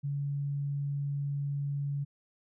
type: tone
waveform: sine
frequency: 141.9 Hz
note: C#3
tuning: 41 cents sharp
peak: -30 dBFS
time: 0.03-2.05 s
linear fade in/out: 20 ms
effects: none